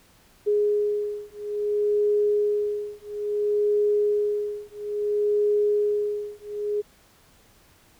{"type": "beating tone pair", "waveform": "sine", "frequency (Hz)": [415.3, 415.89], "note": ["G#4", "G#4"], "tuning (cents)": [0, 2], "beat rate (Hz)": 0.59, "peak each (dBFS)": -24, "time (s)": [0.46, 6.82], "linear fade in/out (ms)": 20, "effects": ["pink hiss -57 dBFS RMS until 7.99 s"]}